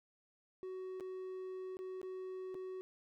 triangle tone with dropouts, 373.5 Hz, F#4, 16 cents sharp, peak -40 dBFS, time 0.63-2.81 s, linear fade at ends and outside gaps 0 ms, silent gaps 0.999-1.007 / 1.769-1.79 / 2.015-2.03 / 2.544-2.551 s, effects none

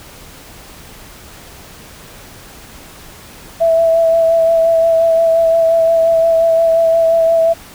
sine tone with vibrato, 659.3 Hz, E5, in tune, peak -8 dBFS, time 3.6-7.54 s, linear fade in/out 20 ms, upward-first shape sine, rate 5.7 Hz, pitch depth 18 cents each way, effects pink hiss -37 dBFS RMS until 7.74 s

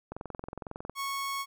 click train, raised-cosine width 1 ms, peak -24 dBFS, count 18, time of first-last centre 0.12-0.896 s, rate 21.9 Hz
sawtooth tone, 1103 Hz, C#6, 9 cents flat, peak -28 dBFS, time 0.95-1.46 s, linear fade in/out 50 ms
effects none

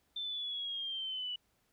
sine linear sweep, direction down, 3563 to 2940 Hz, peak -36 dBFS, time 0.16-1.36 s, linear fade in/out 5 ms, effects pink hiss -75 dBFS RMS until 1.72 s

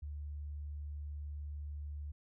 sine tone, 73.42 Hz, D2, in tune, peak -40 dBFS, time 0.02-2.12 s, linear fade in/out 10 ms, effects none

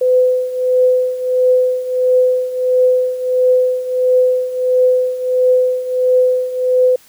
sine tone with tremolo, 506 Hz, B4, 42 cents sharp, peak -7 dBFS, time 0.01-6.96 s, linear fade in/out 5 ms, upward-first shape triangle, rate 1.5 Hz, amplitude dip 80%, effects white hiss -47 dBFS RMS until 7.08 s

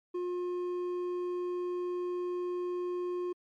sine tone with hard clipping, 356.7 Hz, F4, 37 cents sharp, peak -33 dBFS, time 0.14-3.33 s, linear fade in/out 10 ms, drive 5 dB, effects MP3 48 kbps

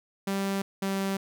sawtooth tone pair in turn, 196 / 194.65 Hz, G3 / G3, 0 / -12 cents, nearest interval unison, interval 12 cents, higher first, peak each -23 dBFS, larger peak neither, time 0.27-0.62 / 0.82-1.17 s, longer neither, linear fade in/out 5 ms, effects none

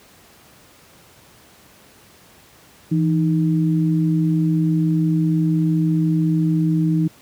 sine tone pair together, 164.5 / 310.5 Hz, E3 / D#4, -3 / -3 cents, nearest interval major seventh, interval 1100 cents, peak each -16 / -20 dBFS, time 2.91-7.08 s, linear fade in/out 10 ms, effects pink hiss -49 dBFS RMS until 7.21 s + high-pass 80 Hz 12 dB/octave

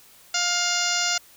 harmonic tone, 705 Hz, F5, 16 cents sharp, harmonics 1 / 2 / 3 / 4 / 5 / 6 / 7 / 8 / 9 / 10, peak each -32 / -28 / -31 / -30 / -33 / -32 / -29 / -30 / -33 / -30 dBFS, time 0.34-1.18 s, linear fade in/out 5 ms, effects white hiss -52 dBFS RMS until 1.36 s

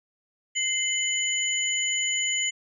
sine tone cluster, 2084 / 2992 / 6970 Hz, C7 / F#7 / A8, -7 / +19 / -17 cents, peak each -28 dBFS, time 0.55-2.51 s, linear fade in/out 20 ms, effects none

